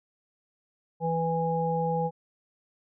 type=harmonic tone; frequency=164.81 Hz; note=E3; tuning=in tune; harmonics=1 / 3 / 5; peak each=-29 / -29 / -29 dBFS; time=1-2.11 s; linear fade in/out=50 ms; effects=none